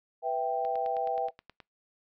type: chord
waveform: sine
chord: E minor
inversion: second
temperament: equal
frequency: 493.9 / 659.3 / 784 Hz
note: B4 / E5 / G5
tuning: 0 / 0 / 0 cents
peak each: -34 / -32 / -30 dBFS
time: 0.22-1.31 s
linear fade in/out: 50 ms
type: click train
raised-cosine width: 0.3 ms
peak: -31 dBFS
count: 10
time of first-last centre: 0.65-1.602 s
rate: 9.45 Hz
effects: noise-tail reverb RT60 0.2 s tail -25 dB re dry